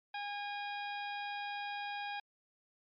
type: harmonic tone with a mistuned harmonic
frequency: 817 Hz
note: G#5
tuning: 29 cents flat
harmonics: 1 / 2 / 3 / 4 / 5 / 6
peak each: -40 / -45 / -46 / -50 / -52 / -56 dBFS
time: 0.14-2.2 s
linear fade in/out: 5 ms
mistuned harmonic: 5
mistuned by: -110 cents
effects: MP3 48 kbps